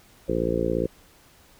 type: harmonic tone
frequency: 57.3 Hz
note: A#1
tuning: 29 cents flat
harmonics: 1 / 2 / 3 / 4 / 5 / 6 / 7 / 8 / 9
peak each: -33 / -35 / -31 / -33 / -32 / -29 / -30 / -29 / -29 dBFS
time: 0.28-0.87 s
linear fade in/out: 10 ms
effects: pink hiss -55 dBFS RMS until 1.59 s